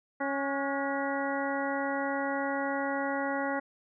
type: harmonic tone with a mistuned harmonic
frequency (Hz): 276.7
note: C#4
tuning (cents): -3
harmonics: 1 / 2 / 3 / 4 / 5 / 6 / 7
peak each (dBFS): -34 / -34 / -35 / -40 / -38 / -43 / -38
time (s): 0.2-3.6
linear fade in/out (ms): 10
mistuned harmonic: 5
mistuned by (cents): +65
effects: none